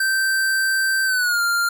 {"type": "tone with pitch glide", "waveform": "square", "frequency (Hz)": [1558, 1396.1], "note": ["G6", "F6"], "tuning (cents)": [-11, -1], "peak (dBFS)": -18, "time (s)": [0, 1.69], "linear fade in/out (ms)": 5, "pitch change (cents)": -190, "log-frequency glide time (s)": [1.05, 1.41], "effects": []}